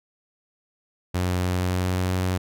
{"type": "tone with pitch glide", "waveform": "sawtooth", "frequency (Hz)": [90.4, 92.14], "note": ["F#2", "F#2"], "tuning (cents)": [-40, -7], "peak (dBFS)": -18, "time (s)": [1.14, 2.38], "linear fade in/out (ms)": 10, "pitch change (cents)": 33, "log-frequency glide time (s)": [1.41, 2.13], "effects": []}